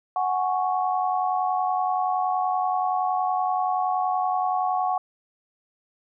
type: chord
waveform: sine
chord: F# suspended second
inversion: none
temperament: equal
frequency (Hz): 740 / 830.6 / 1108.7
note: F#5 / G#5 / C#6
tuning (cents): 0 / 0 / 0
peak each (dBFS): -23 / -29 / -28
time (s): 0.16-4.98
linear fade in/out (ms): 2
effects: none

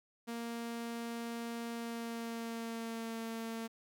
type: tone with pitch glide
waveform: sawtooth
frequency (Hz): 233.1 to 226.9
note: A#3 to A#3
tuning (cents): 0 to -47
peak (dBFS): -35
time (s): 0.27-3.68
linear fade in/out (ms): 20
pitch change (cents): -47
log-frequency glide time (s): 1.72-3.19
effects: none

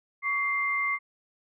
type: tone pair together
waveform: sine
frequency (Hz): 1127 / 2096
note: C#6 / C7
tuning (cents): +28 / +2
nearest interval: major seventh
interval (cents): 1074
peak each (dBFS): -30 / -26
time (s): 0.22-0.99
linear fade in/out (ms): 50
effects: none

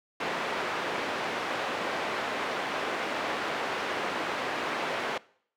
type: band-pass noise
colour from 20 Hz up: pink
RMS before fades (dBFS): -32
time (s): 0.2-5.18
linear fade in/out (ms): 5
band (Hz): 410 to 2500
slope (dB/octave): 12
effects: noise-tail reverb RT60 0.6 s tail -22 dB re dry

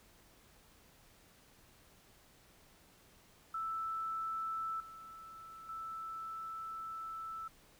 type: tone with level steps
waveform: sine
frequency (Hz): 1320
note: E6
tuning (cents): +2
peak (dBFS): -36 / -49 / -41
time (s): 3.54-7.48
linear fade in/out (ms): 5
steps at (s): 4.8 / 5.69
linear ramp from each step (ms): 2
effects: pink hiss -64 dBFS RMS until 7.79 s

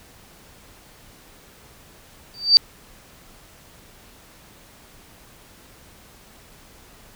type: tone with exponential growth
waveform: sine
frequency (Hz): 4635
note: D8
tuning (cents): -24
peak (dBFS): -4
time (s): 2.34-2.57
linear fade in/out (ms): 0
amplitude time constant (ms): 48
effects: pink hiss -49 dBFS RMS until 7.15 s

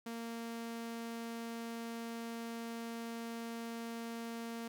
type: tone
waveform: sawtooth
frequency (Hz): 230.9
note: A#3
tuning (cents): -16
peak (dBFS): -37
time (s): 0.06-4.68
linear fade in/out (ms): 5
effects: none

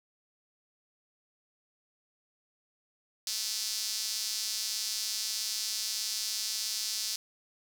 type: tone with high-pass filter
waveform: sawtooth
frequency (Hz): 218.4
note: A3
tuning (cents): -13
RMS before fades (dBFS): -34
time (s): 3.27-7.16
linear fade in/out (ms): 2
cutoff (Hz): 5000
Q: 2.6
effects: none

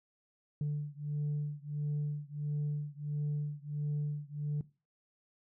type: beating tone pair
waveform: sine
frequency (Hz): 146.83 / 148.33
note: D3 / D3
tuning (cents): 0 / +18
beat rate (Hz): 1.5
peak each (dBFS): -34 / -35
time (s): 0.61-4.61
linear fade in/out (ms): 2
effects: noise-tail reverb RT60 0.3 s tail -19 dB re dry + tanh soft clip ceiling -29 dBFS

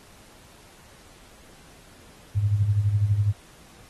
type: tone with tremolo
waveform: sine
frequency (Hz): 102.9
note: G#2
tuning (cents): -16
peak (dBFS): -16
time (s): 2.35-3.33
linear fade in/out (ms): 20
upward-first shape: sine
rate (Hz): 12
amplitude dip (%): 65
effects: pink hiss -52 dBFS RMS until 3.89 s + AAC 32 kbps

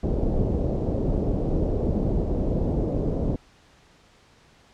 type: low-pass noise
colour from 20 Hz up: pink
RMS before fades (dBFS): -24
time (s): 0.03-3.36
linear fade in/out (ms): 5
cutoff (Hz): 560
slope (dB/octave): 24
effects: pink hiss -56 dBFS RMS until 4.73 s + low-pass 6000 Hz 12 dB/octave

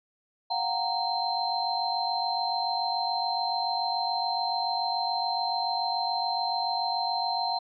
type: tone cluster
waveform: sine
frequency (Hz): 713 / 760 / 928 / 4120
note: F5 / F#5 / A#5 / C8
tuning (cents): +36 / +46 / -8 / -28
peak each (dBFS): -31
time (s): 0.5-7.59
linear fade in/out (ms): 10
effects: MP3 64 kbps

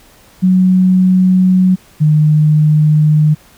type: tone pair in turn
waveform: sine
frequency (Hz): 185 / 152.44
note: F#3 / D#3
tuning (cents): 0 / -35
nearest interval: minor third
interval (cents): 335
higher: first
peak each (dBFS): -6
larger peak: neither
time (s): 0.42-1.76 / 2-3.35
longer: second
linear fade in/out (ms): 20
effects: pink hiss -45 dBFS RMS until 3.57 s

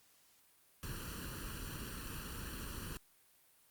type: noise with comb filter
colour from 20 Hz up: pink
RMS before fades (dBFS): -44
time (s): 0.83-2.97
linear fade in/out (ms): 0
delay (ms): 0.69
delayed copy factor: +0.8
effects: white hiss -68 dBFS RMS until 3.7 s + Opus 48 kbps

